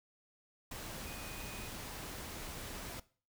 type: tone in noise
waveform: sine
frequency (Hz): 2489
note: D#7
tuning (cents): 0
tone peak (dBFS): -52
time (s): 1.06-1.69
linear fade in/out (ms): 5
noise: pink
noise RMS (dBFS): -45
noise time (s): 0.71-3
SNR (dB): -10
effects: noise-tail reverb RT60 0.4 s tail -19 dB re dry